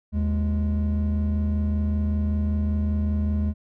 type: tone pair together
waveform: triangle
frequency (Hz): 77.9 / 208.5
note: D#2 / G#3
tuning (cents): +3 / +7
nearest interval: octave + perfect fourth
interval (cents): 1704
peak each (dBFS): -19 / -23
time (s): 0.12-3.54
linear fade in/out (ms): 50
effects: tanh soft clip ceiling -15 dBFS